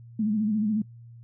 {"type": "tone with vibrato", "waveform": "sine", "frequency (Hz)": 213.5, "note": "G#3", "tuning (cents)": 48, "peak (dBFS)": -22, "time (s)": [0.19, 0.82], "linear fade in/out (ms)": 5, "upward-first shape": "sine", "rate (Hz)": 14, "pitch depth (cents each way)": 72, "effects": ["noise-tail reverb RT60 0.1 s tail -22 dB re dry", "added 117 Hz sine -44 dBFS peak until 1.23 s"]}